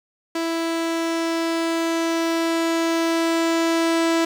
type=tone with level ramp; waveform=sawtooth; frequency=330.5 Hz; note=E4; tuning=5 cents sharp; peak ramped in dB=-18 to -13 dBFS; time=0.35-4.25 s; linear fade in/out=5 ms; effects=low-pass 8000 Hz 12 dB/octave + 7-bit